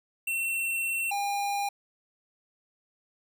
square tone pair in turn, 2709 / 806.9 Hz, E7 / G5, +47 / +50 cents, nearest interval octave + major sixth, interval 2097 cents, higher first, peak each -28 dBFS, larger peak neither, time 0.27-1.11 / 1.11-1.69 s, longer first, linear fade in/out 5 ms, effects none

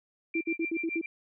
sine tone with tremolo, 2363 Hz, D7, 10 cents sharp, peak -30 dBFS, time 0.34-1.06 s, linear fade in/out 2 ms, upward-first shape sine, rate 7.1 Hz, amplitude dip 100%
sine tone bursts, 329.6 Hz, E4, in tune, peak -27 dBFS, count 6, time 0.35-1.014 s, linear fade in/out 5 ms, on 59 ms, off 62 ms
effects none

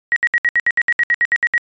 sine tone bursts, 1902 Hz, A#6, 34 cents sharp, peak -11 dBFS, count 14, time 0.12-1.579 s, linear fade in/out 0 ms, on 42 ms, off 67 ms, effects resampled to 16000 Hz

